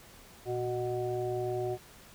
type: harmonic tone with a mistuned harmonic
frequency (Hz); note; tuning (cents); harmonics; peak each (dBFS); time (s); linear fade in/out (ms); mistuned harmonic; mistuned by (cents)
123.47; B2; 0; 1 / 3 / 5 / 6; -38 / -32 / -39 / -39; 0.45-1.78; 50; 1; -81
effects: pink hiss -54 dBFS RMS until 2.14 s